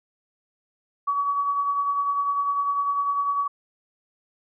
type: tone with tremolo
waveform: sine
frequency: 1134 Hz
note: C#6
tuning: 39 cents sharp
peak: -19 dBFS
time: 1.07-3.48 s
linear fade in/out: 10 ms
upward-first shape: triangle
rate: 10 Hz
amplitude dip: 50%
effects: none